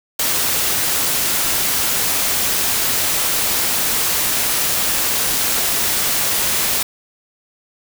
white noise, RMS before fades -18 dBFS, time 0.19-6.83 s, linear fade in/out 5 ms, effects none

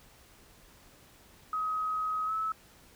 sine tone with pitch glide, 1266 to 1300.8 Hz, D#6 to E6, +30 to -23 cents, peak -29 dBFS, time 1.53-2.52 s, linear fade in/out 2 ms, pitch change +47 cents, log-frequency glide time 2.26-2.32 s, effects pink hiss -58 dBFS RMS until 2.95 s

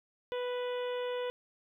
harmonic tone, 493.9 Hz, B4, in tune, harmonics 1 / 2 / 3 / 4 / 5 / 6 / 7, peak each -33 / -43 / -48 / -50 / -52 / -49 / -51 dBFS, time 0.32-1.3 s, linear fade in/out 0 ms, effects 12-bit

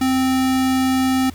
square tone, 261 Hz, C4, 4 cents flat, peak -16 dBFS, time 0.01-1.3 s, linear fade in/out 5 ms, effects added 84 Hz sine -35 dBFS peak until 1.34 s + pink hiss -45 dBFS RMS until 1.34 s

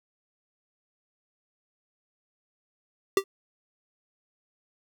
square tone with exponential decay, 390 Hz, G4, 9 cents flat, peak -15 dBFS, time 3.17-3.24 s, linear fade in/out 2 ms, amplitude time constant 15 ms, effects none

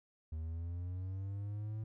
triangle linear sweep, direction up, 77.78 to 110 Hz, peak -36 dBFS, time 0.32-1.84 s, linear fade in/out 5 ms, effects none

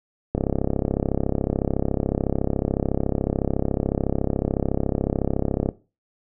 click train, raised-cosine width 2 ms, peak -8 dBFS, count 182, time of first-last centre 0.35-5.689 s, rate 33.9 Hz, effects noise-tail reverb RT60 0.3 s tail -17 dB re dry

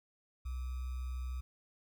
sine tone with sample-and-hold, 63.3 Hz, B1, 43 cents sharp, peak -36 dBFS, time 0.45-1.41 s, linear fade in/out 10 ms, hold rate 1225 Hz, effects none

